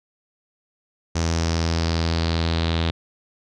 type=tone with low-pass filter sweep; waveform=sawtooth; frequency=82.6 Hz; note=E2; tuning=4 cents sharp; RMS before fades=-22 dBFS; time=1.15-2.91 s; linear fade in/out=10 ms; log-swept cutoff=6100 to 3700 Hz; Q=4.1; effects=none